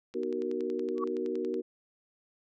click train, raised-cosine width 0.2 ms, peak -32 dBFS, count 16, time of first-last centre 0.14-1.542 s, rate 10.7 Hz
sine chord, B major seventh, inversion none, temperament equal with one note detuned, 246.9 / 311.1 / 375.6 / 466.2 Hz, B3 / D#4 / F#4 / A#4, 0 / 0 / +26 / 0 cents, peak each -38 / -38 / -33 / -35 dBFS, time 0.14-1.62 s, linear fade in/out 20 ms
sine tone with exponential growth, 1133 Hz, C#6, 37 cents sharp, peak -28 dBFS, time 0.95-1.04 s, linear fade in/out 2 ms, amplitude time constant 18 ms
effects none

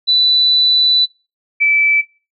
sine tone pair in turn, 3979 / 2313 Hz, B7 / D7, +12 / -27 cents, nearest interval major sixth, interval 939 cents, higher first, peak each -10 / -9 dBFS, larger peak second, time 0.07-1.06 / 1.6-2.02 s, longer first, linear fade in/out 20 ms, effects noise-tail reverb RT60 0.3 s tail -18 dB re dry

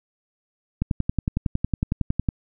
click train, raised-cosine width 5 ms, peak -9 dBFS, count 17, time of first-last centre 0.82-2.288 s, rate 10.9 Hz, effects none

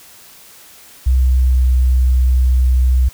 sine tone with pitch glide, 64 to 63.37 Hz, C2 to B1, -38 to +45 cents, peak -9 dBFS, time 1.06-3.09 s, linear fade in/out 10 ms, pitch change -17 cents, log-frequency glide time 1.23-1.67 s, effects white hiss -42 dBFS RMS until 3.13 s

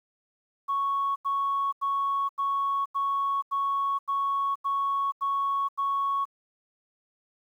sine tone bursts, 1108.7 Hz, C#6, in tune, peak -23 dBFS, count 10, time 0.68-6.254 s, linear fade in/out 20 ms, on 480 ms, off 86 ms, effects tanh soft clip ceiling -20 dBFS + 10-bit

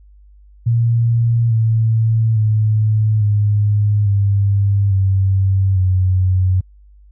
sine tone with pitch steps, 116.54 / 112.18 / 107.98 / 103.95 / 100.06 / 96.31 / 92.71 Hz, A#2 / A2 / A2 / G#2 / G2 / G2 / F#2, 0 / +34 / -32 / +2 / +36 / -30 / +4 cents, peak -11 dBFS, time 0.66-6.61 s, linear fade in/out 10 ms, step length 850 ms, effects added 50 Hz sine -42 dBFS peak until 7.11 s

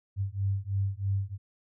sine beating tone pair, 96.8 / 99.9 Hz, G2 / G2, -21 / +33 cents, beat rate 3.1 Hz, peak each -30 dBFS, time 0.16-1.38 s, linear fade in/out 50 ms, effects none

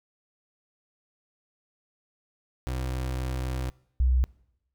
30% pulse / sine tone pair in turn, 64 / 63.16 Hz, C2 / B1, -38 / +39 cents, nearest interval unison, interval 23 cents, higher first, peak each -26 / -19 dBFS, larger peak second, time 2.67-3.7 / 4-4.24 s, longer first, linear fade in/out 0 ms, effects noise-tail reverb RT60 0.8 s tail -24 dB re dry

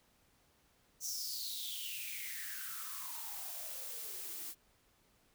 blue noise with high-pass filter sweep, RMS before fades -43 dBFS, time 1-4.55 s, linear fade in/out 50 ms, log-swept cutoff 6200 to 280 Hz, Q 8.7, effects pink hiss -71 dBFS RMS until 5.34 s

